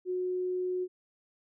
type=tone; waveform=sine; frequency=365.1 Hz; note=F#4; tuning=23 cents flat; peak=-29 dBFS; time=0.05-0.88 s; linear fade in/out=50 ms; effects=none